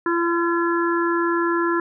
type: harmonic tone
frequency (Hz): 340.3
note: F4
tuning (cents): -45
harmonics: 1 / 3 / 4 / 5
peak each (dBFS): -20 / -25 / -26 / -27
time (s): 0.06-1.8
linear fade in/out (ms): 2
effects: none